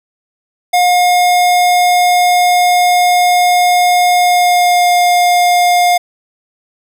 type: tone with pitch glide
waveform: square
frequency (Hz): 715 to 709.7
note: F5 to F5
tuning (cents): +41 to +28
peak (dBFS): -8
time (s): 0.73-5.98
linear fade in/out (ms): 10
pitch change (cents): -13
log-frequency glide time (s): 4.16-4.89
effects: none